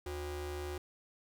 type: ring-modulated tone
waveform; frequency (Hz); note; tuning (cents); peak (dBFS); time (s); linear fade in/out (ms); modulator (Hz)
45% pulse; 220; A3; 0; -35; 0.06-0.78; 5; 143
effects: none